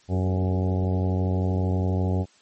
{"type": "harmonic tone with a mistuned harmonic", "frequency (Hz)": 92.5, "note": "F#2", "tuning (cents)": 0, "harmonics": [1, 2, 3, 4, 5, 6, 7, 8, 9], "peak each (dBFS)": [-22, -28, -32, -34, -36, -38, -39, -40, -41], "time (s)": [0.08, 2.26], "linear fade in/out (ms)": 50, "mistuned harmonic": 4, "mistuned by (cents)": 34, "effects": ["white hiss -58 dBFS RMS until 2.41 s", "MP3 32 kbps"]}